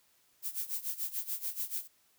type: noise with tremolo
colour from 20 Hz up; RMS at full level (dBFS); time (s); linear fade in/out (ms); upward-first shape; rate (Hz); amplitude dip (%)
violet; -34; 0.42-1.88; 50; sine; 6.9; 85
effects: white hiss -69 dBFS RMS until 2.18 s